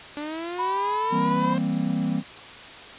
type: linear sweep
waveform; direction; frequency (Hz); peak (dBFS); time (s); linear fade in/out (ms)
sawtooth; up; 290 to 531; -26; 0.17-1.58; 0
type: tone with pitch glide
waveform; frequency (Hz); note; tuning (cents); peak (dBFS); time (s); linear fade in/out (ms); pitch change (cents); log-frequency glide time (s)
sine; 987.8 to 994.7; B5 to B5; 0 to +12; -23; 0.58-1.55; 20; +12; 0.8-1.39
type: chord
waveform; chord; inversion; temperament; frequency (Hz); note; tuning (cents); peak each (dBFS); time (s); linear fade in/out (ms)
triangle; C dominant seventh; first; equal; 164.81 / 196 / 233.1 / 261.6; E3 / G3 / Bb3 / C4; 0 / 0 / 0 / 0; -26; 1.1-2.23; 50
effects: white hiss -41 dBFS RMS until 2.98 s + resampled to 8000 Hz